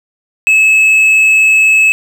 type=tone with hard clipping; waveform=sine; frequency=2592 Hz; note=E7; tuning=30 cents flat; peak=-6 dBFS; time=0.47-1.92 s; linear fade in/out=0 ms; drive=3 dB; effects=none